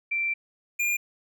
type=tone pair in turn; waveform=sine / square; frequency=2349 / 2408 Hz; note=D7 / D7; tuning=0 / +43 cents; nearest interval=unison; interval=43 cents; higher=second; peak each=-24 dBFS; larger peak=neither; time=0.11-0.34 / 0.79-0.97 s; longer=first; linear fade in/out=10 ms; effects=none